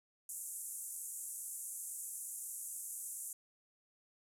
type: band-pass noise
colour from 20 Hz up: white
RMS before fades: -45 dBFS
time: 0.29-3.33 s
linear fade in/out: 2 ms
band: 7100 to 12000 Hz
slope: 48 dB/octave
effects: none